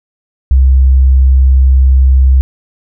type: tone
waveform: sine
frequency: 65.7 Hz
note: C2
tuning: 8 cents sharp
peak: -3 dBFS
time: 0.51-2.41 s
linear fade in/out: 0 ms
effects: none